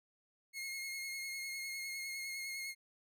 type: tone with vibrato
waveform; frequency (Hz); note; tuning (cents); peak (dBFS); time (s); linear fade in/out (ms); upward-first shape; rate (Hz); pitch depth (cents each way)
sawtooth; 2156; C#7; -49; -37; 0.53-2.75; 50; triangle; 9.9; 29
effects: none